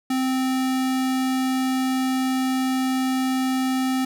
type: tone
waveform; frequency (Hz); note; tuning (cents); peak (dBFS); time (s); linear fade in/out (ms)
square; 260.3; C4; -9; -21; 0.1-4.05; 5
effects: none